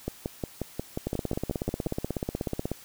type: two click trains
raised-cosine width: 2 ms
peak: -16 / -15 dBFS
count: 11 / 28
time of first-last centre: 0.08-1.869 / 1.07-2.716 s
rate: 5.59 / 16.4 Hz
effects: white hiss -50 dBFS RMS until 2.84 s